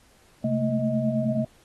sine tone cluster, 132.3 / 215.7 / 225.2 / 630 Hz, C3 / A3 / A3 / D#5, +20 / -34 / +40 / +21 cents, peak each -28 / -30 / -25 / -28 dBFS, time 0.44-1.45 s, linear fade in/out 5 ms, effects pink hiss -59 dBFS RMS until 1.64 s + AAC 32 kbps

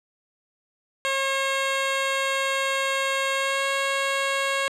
10% pulse tone with pitch glide, 541 to 547 Hz, C#5 to C#5, -42 to -23 cents, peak -14 dBFS, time 1.05-4.68 s, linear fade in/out 0 ms, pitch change +19 cents, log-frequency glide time 3.34-3.67 s, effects low-pass 8000 Hz 12 dB/octave

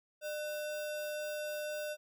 sine tone with sample-and-hold, 602 Hz, D5, 43 cents sharp, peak -36 dBFS, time 0.21-1.97 s, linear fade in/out 50 ms, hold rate 2100 Hz, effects none

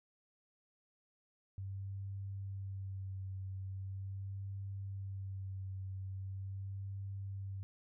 sine tone with vibrato, 96.8 Hz, G2, 21 cents flat, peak -40 dBFS, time 1.58-7.63 s, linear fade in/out 0 ms, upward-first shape sine, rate 0.41 Hz, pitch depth 24 cents each way, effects none

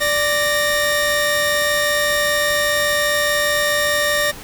sawtooth tone pair together, 587.3 / 1846.9 Hz, D5 / A#6, 0 / -17 cents, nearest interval octave + minor sixth, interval 1983 cents, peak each -15 dBFS, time 0-4.32 s, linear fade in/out 20 ms, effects pink hiss -36 dBFS RMS until 4.43 s

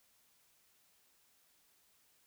silence, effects white hiss -71 dBFS RMS until 2.26 s

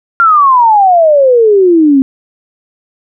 sine exponential sweep, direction down, 1400 to 261.5 Hz, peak -3 dBFS, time 0.2-2.02 s, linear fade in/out 0 ms, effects none

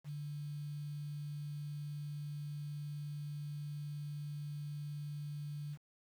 sine tone with quantisation, 146.83 Hz, D3, in tune, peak -40 dBFS, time 0.04-5.78 s, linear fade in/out 50 ms, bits 10, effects none

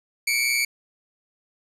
sawtooth tone pair together, 2197 / 2322 Hz, C#7 / D7, -16 / -20 cents, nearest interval minor second, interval 96 cents, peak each -21 / -19 dBFS, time 0.27-0.65 s, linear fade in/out 5 ms, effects resampled to 32000 Hz + 8-bit

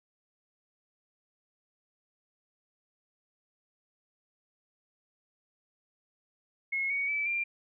sine tone with pitch steps, 2171 / 2238 / 2308 / 2380 Hz, C#7 / C#7 / D7 / D7, -37 / +16 / -31 / +22 cents, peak -28 dBFS, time 6.72-7.44 s, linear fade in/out 10 ms, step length 180 ms, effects none

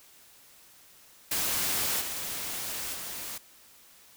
white noise with level steps, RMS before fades -29 / -35 / -38 dBFS, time 1.31-3.38 s, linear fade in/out 5 ms, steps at 2 / 2.93 s, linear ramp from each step 20 ms, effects white hiss -56 dBFS RMS until 4.16 s

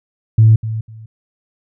sine tone with echo, 110.6 Hz, A2, 9 cents sharp, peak -4 dBFS, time 0.38-0.56 s, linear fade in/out 5 ms, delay 250 ms, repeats 2, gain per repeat -14 dB, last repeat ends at 1.06 s, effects tanh soft clip ceiling 0 dBFS

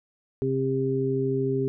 harmonic tone, 133.2 Hz, C3, 31 cents sharp, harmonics 1 / 2 / 3, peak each -28 / -29 / -25 dBFS, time 0.42-1.68 s, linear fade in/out 0 ms, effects none

